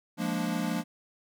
square chord, Bb dominant seventh, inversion second, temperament equal, 174.61 / 207.7 / 233.1 / 293.7 Hz, F3 / Ab3 / Bb3 / D4, 0 / 0 / 0 / 0 cents, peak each -34 / -35 / -34 / -36 dBFS, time 0.17-0.84 s, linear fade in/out 50 ms, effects none

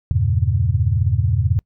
sine chord, E diminished seventh, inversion none, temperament equal, 82.41 / 98 / 116.54 / 138.59 Hz, E2 / G2 / Bb2 / Db3, 0 / 0 / 0 / 0 cents, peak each -20 / -19 / -20 / -24 dBFS, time 0.11-1.59 s, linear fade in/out 0 ms, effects noise-tail reverb RT60 0.1 s tail -25 dB re dry

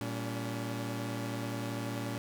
sawtooth tone cluster, 115.6 / 196.4 / 284.3 Hz, A#2 / G3 / C#4, -14 / +4 / +44 cents, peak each -33 / -39 / -35 dBFS, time 0.01-2.18 s, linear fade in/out 0 ms, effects none

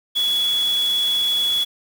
sine tone in noise, 3381 Hz, G#7, 30 cents sharp, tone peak -17 dBFS, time 0.15-1.65 s, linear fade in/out 20 ms, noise white, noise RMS -33 dBFS, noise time 0.15-1.65 s, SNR +13 dB, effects none

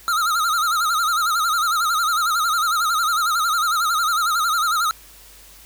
square tone with vibrato, 1314 Hz, E6, 6 cents flat, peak -18 dBFS, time 0.08-4.91 s, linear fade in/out 0 ms, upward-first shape sine, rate 11 Hz, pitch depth 120 cents each way, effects added 50 Hz sine -50 dBFS peak until 5.65 s + white hiss -46 dBFS RMS until 5.65 s

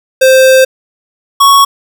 square tone pair in turn, 523.3 / 1111 Hz, C5 / C#6, 0 / +4 cents, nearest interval octave + minor second, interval 1304 cents, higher second, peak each -3 dBFS, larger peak neither, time 0.21-0.65 / 1.4-1.65 s, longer first, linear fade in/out 10 ms, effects none

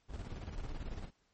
brown noise with tremolo, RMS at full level -40 dBFS, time 0.08-1.11 s, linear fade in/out 50 ms, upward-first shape square, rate 18 Hz, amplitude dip 50%, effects pink hiss -75 dBFS RMS until 1.33 s + MP3 32 kbps

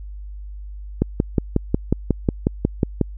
click train, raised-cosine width 3 ms, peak -3 dBFS, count 12, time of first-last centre 1.02-3.013 s, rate 5.52 Hz, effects added 50 Hz sine -31 dBFS peak until 3.17 s

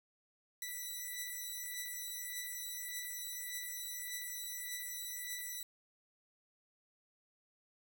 5% pulse beating tone pair, 1971 / 1972.7 Hz, B6 / B6, -4 / -2 cents, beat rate 1.7 Hz, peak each -32 / -36 dBFS, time 0.62-5.63 s, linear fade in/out 2 ms, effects none

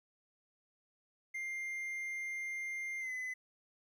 triangle tone with pitch glide, 2100 to 2020 Hz, C7 to B6, +6 to +39 cents, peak -36 dBFS, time 1.34-3.34 s, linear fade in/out 10 ms, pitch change -67 cents, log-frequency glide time 3-3.12 s, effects 12-bit

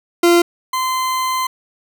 40% pulse tone pair in turn, 344.8 / 1033.2 Hz, F4 / C6, -22 / -22 cents, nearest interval octave + perfect fifth, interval 1900 cents, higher second, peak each -8 / -16 dBFS, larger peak first, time 0.23-0.42 / 0.73-1.47 s, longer second, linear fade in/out 5 ms, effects none

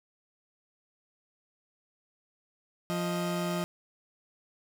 30% pulse tone pair together, 174.77 / 622.3 Hz, F3 / D#5, +2 / 0 cents, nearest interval octave + minor seventh, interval 2198 cents, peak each -28 / -32 dBFS, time 2.9-3.64 s, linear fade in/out 0 ms, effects none

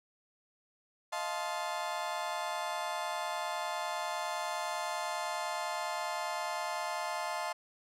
35% pulse chord, F dominant seventh, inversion third, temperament just, 628.6 / 698.5 / 873.1 / 1047.7 Hz, Eb5 / F5 / A5 / C6, +18 / 0 / -14 / +2 cents, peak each -39 / -38 / -37 / -38 dBFS, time 1.12-7.53 s, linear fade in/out 10 ms, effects low-pass 10000 Hz 12 dB/octave

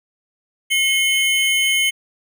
square tone pair together, 2163 / 3059 Hz, C#7 / G7, -43 / -43 cents, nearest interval tritone, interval 600 cents, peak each -18 / -19 dBFS, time 0.7-1.91 s, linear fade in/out 20 ms, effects none

